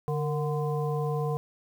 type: harmonic tone with a mistuned harmonic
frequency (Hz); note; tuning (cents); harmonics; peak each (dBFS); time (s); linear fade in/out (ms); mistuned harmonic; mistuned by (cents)
146.83; D3; 0; 1 / 3 / 5 / 7; -28 / -31 / -37 / -38; 0.08-1.37; 0; 3; +78
effects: 9-bit